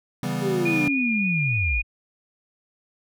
square chord, C# half-diminished seventh, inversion none, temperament equal, 138.59 / 164.81 / 196 / 246.9 Hz, C#3 / E3 / G3 / B3, 0 / 0 / 0 / 0 cents, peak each -31 dBFS, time 0.23-0.88 s, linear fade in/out 2 ms
sine linear sweep, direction down, 407.4 to 41.2 Hz, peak -22 dBFS, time 0.41-1.83 s, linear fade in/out 50 ms
sine tone with vibrato, 2437 Hz, D#7, 37 cents flat, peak -23 dBFS, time 0.65-1.82 s, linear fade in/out 10 ms, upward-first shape triangle, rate 3.6 Hz, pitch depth 24 cents each way
effects none

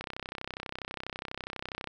click train, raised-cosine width 0.3 ms, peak -20 dBFS, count 61, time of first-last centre 0.01-1.873 s, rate 32.2 Hz, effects none

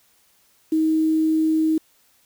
sine tone with quantisation, 316.3 Hz, D#4, 29 cents sharp, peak -16 dBFS, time 0.72-1.78 s, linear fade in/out 5 ms, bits 7, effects white hiss -60 dBFS RMS until 2.25 s

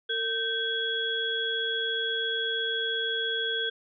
sine tone cluster, 454.3 / 1553 / 3339 Hz, A#4 / G6 / G#7, -45 / -17 / +9 cents, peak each -34 / -31 / -29 dBFS, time 0.09-3.7 s, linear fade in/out 10 ms, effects none

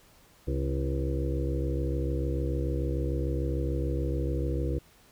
harmonic tone with a mistuned harmonic, 66.8 Hz, C2, 36 cents sharp, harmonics 1 / 2 / 4 / 5 / 6 / 7 / 8, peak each -29 / -33 / -39 / -35 / -41 / -37 / -44 dBFS, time 0.47-4.79 s, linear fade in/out 10 ms, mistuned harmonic 7, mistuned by +51 cents, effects pink hiss -59 dBFS RMS until 5.11 s

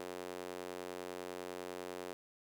sawtooth tone with high-pass filter, 90 Hz, F#2, 47 cents flat, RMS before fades -45 dBFS, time 0-2.13 s, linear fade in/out 0 ms, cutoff 410 Hz, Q 1.8, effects none

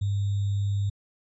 sine tone with sample-and-hold, 100.2 Hz, G2, 38 cents sharp, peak -23 dBFS, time 0.01-0.9 s, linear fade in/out 10 ms, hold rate 3675 Hz, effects resampled to 22050 Hz

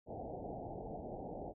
white low-pass noise, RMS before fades -45 dBFS, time 0.06-1.54 s, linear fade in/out 50 ms, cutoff 820 Hz, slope 96 dB/octave, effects none

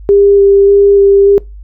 sine tone with vibrato, 399.4 Hz, G4, 32 cents sharp, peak -3 dBFS, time 0.09-1.38 s, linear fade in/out 0 ms, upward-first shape square, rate 1.7 Hz, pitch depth 9 cents each way, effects noise-tail reverb RT60 0.2 s tail -22 dB re dry + added 50 Hz sine -27 dBFS peak until 1.63 s

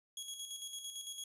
20% pulse tone with tremolo, 3322 Hz, G#7, in tune, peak -36 dBFS, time 0.17-1.24 s, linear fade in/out 2 ms, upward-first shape square, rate 8.9 Hz, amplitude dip 50%, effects resampled to 32000 Hz + 13-bit

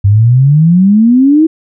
sine exponential sweep, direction up, 96.7 to 327.3 Hz, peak -3 dBFS, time 0.04-1.47 s, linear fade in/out 10 ms, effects none

